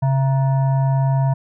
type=tone with frequency modulation; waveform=sine; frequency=135.2 Hz; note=C#3; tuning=43 cents flat; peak=-14 dBFS; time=0.02-1.34 s; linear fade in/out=10 ms; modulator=806 Hz; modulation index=0.42; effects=none